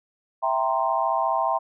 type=chord; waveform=sine; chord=C dominant seventh; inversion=first; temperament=equal; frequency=659.3 / 784 / 932.3 / 1046.5 Hz; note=E5 / G5 / Bb5 / C6; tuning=0 / 0 / 0 / 0 cents; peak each=-26 dBFS; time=0.42-1.59 s; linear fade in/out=20 ms; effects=none